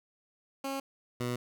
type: tone pair in turn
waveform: 15% pulse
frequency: 272.1 / 122.37 Hz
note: C#4 / B2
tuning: -32 / -16 cents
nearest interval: octave + major second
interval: 1384 cents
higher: first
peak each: -27 / -25 dBFS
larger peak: second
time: 0.64-0.8 / 1.2-1.36 s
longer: neither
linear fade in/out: 5 ms
effects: none